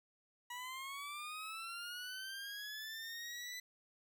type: linear sweep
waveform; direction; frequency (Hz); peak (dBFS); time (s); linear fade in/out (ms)
20% pulse; up; 964 to 1998; -39; 0.5-3.6; 5
effects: none